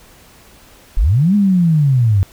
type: linear two-way sweep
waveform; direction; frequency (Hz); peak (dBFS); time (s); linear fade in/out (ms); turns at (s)
sine; up then down; 30.87 to 209.5 to 92.2; -9; 0.97-2.23; 0; 1.35
effects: pink hiss -45 dBFS RMS until 2.32 s